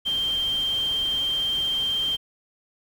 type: tone in noise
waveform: sine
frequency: 3158 Hz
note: G7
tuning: 12 cents sharp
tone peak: -22 dBFS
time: 0.05-2.17 s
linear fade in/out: 20 ms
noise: pink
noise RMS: -40 dBFS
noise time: 0.05-2.17 s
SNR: +15 dB
effects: none